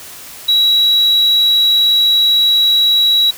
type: tone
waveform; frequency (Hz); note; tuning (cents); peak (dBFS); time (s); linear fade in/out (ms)
triangle; 3886; B7; -29; -6; 0.48-3.31; 10
effects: tanh soft clip ceiling -3 dBFS + white hiss -33 dBFS RMS until 3.37 s